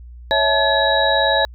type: tone cluster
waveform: sine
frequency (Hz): 556 / 654 / 869 / 1702 / 3856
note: C#5 / E5 / A5 / G#6 / B7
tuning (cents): +5 / -14 / -22 / +42 / -42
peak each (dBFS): -20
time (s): 0.31-1.45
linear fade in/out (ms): 0
effects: added 60 Hz sine -35 dBFS peak until 1.54 s